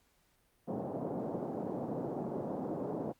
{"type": "band-pass noise", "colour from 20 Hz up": "pink", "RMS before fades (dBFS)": -38, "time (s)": [0.67, 3.13], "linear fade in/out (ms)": 20, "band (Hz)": [160, 740], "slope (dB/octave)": 24, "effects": ["pink hiss -72 dBFS RMS until 3.19 s", "Opus 48 kbps"]}